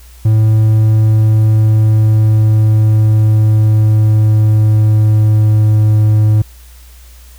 triangle tone with pitch glide, 109.2 to 107.2 Hz, A2 to A2, -13 to -45 cents, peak -4 dBFS, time 0.25-6.42 s, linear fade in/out 5 ms, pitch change -32 cents, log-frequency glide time 0.61-6.02 s, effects added 60 Hz sine -35 dBFS peak until 7.38 s + white hiss -44 dBFS RMS until 7.38 s

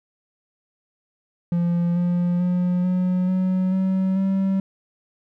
triangle tone with pitch steps, 172.5 / 175.72 / 179 / 182.34 / 185.74 / 189.2 / 192.73 Hz, F3 / F3 / F3 / F#3 / F#3 / F#3 / G3, -21 / +11 / +43 / -25 / +7 / +39 / -29 cents, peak -16 dBFS, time 1.52-4.6 s, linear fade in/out 2 ms, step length 440 ms, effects none

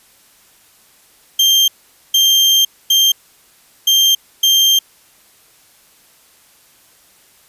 35% pulse tone bursts at uneven times, 3171 Hz, G7, 19 cents sharp, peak -7 dBFS, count 5, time 1.39-1.68 / 2.14-2.65 / 2.9-3.12 / 3.87-4.15 / 4.43-4.79 s, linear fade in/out 5 ms, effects white hiss -50 dBFS RMS until 7.48 s + resampled to 32000 Hz

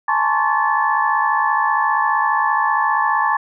sine tone cluster, 845 / 900 / 1057 / 1128 / 1738 Hz, G#5 / A5 / C6 / C#6 / A6, +30 / +39 / +17 / +30 / -22 cents, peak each -21 dBFS, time 0.08-3.37 s, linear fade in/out 5 ms, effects none

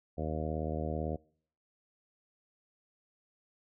harmonic tone, 78 Hz, D#2, 5 cents sharp, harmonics 1 / 2 / 3 / 4 / 5 / 6 / 7 / 8 / 9, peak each -37 / -39 / -41 / -43 / -44 / -42 / -41 / -44 / -44 dBFS, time 0.17-1.17 s, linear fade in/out 20 ms, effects noise-tail reverb RT60 0.6 s tail -25 dB re dry

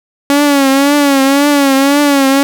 sawtooth tone with vibrato, 279.8 Hz, C#4, 16 cents sharp, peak -3 dBFS, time 0.3-2.43 s, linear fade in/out 0 ms, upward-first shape triangle, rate 1.9 Hz, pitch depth 84 cents each way, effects none

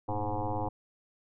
sine tone with frequency modulation, 415.3 Hz, G#4, in tune, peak -29 dBFS, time 0.08-0.69 s, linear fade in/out 10 ms, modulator 106 Hz, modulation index 5, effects none

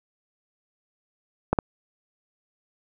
clicks, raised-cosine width 1 ms, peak -6 dBFS, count 2, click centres 1.53 / 1.588 s, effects none

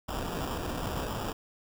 pink noise with sample-and-hold, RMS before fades -34 dBFS, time 0.08-1.33 s, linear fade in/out 10 ms, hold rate 2100 Hz, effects none

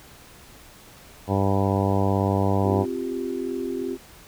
harmonic tone, 98 Hz, G2, in tune, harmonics 1 / 2 / 3 / 4 / 5 / 6 / 7 / 8 / 9 / 10, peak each -23 / -26 / -28 / -29 / -30 / -31 / -31 / -32 / -33 / -33 dBFS, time 1.27-2.86 s, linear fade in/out 50 ms
sine chord, C suspended fourth, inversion none, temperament equal, 261.6 / 349.2 / 392 Hz, C4 / F4 / G4, 0 / 0 / 0 cents, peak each -30 dBFS, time 2.63-3.98 s, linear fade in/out 50 ms
effects pink hiss -48 dBFS RMS until 4.27 s

